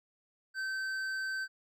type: tone with hard clipping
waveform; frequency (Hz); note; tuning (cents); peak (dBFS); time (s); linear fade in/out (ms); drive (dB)
triangle; 1545; G6; -26; -35; 0.54-1.48; 50; 11
effects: none